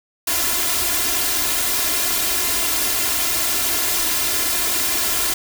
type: noise with comb filter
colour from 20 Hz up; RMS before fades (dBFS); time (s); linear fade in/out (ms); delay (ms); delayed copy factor
white; -20; 0.27-5.34; 5; 2.9; +0.9
effects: none